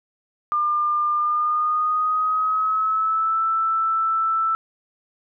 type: tone with pitch glide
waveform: sine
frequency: 1200 to 1323.8 Hz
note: D6 to E6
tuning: +37 to +7 cents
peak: -18 dBFS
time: 0.52-4.55 s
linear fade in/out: 0 ms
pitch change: +170 cents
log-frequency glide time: 1.16-3.42 s
effects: none